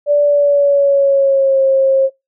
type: tone with pitch glide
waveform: sine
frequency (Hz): 582 to 536.8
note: D5 to C5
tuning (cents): -16 to +44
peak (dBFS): -8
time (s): 0.06-2.1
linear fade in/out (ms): 50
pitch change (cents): -140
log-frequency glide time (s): 0.23-1.61
effects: noise-tail reverb RT60 0.2 s tail -25 dB re dry